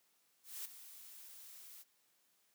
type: noise with ADSR envelope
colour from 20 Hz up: blue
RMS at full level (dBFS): -43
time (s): 0.43-1.84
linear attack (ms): 220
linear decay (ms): 9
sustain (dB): -12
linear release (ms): 27
effects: white hiss -75 dBFS RMS until 2.54 s + high-pass 150 Hz 12 dB/octave